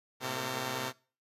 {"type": "tone cluster", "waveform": "5% pulse", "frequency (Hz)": [110.6, 129.4, 229.1, 452.9], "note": ["A2", "C3", "A#3", "A#4"], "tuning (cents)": [9, -19, -30, -50], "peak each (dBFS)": [-33, -25, -30, -28], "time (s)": [0.2, 0.93], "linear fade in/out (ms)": 50, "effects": ["noise-tail reverb RT60 0.4 s tail -23 dB re dry", "resampled to 32000 Hz"]}